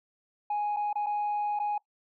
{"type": "tone with dropouts", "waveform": "sine", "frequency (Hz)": 831, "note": "G#5", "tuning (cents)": 1, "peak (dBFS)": -25, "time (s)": [0.5, 1.78], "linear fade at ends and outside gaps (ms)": 5, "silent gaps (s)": [[0.764, 0.768], [0.93, 0.955], [1.062, 1.066], [1.591, 1.598]], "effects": ["noise-tail reverb RT60 0.1 s tail -22 dB re dry", "tanh soft clip ceiling -25 dBFS"]}